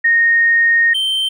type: tone pair in turn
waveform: sine / triangle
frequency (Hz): 1854 / 3118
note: A#6 / G7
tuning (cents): -10 / -10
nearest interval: major sixth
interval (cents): 900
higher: second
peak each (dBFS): -9 / -13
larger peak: first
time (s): 0.04-0.94 / 0.94-1.29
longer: first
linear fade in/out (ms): 10
effects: none